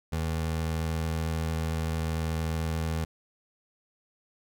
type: tone with vibrato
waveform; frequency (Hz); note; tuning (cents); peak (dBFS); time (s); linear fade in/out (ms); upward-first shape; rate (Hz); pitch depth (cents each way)
25% pulse; 80.6; E2; -38; -24; 0.12-3.05; 10; triangle; 8.8; 9
effects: none